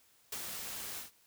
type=noise with ADSR envelope; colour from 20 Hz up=white; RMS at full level=-39 dBFS; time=0.32-1.11 s; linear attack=4 ms; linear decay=63 ms; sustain=-3 dB; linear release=130 ms; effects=white hiss -67 dBFS RMS until 1.26 s